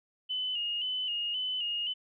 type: tone with vibrato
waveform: sine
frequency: 2935 Hz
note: F#7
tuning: 15 cents flat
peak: -30 dBFS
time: 0.29-1.94 s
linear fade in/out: 20 ms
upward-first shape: square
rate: 1.9 Hz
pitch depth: 48 cents each way
effects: none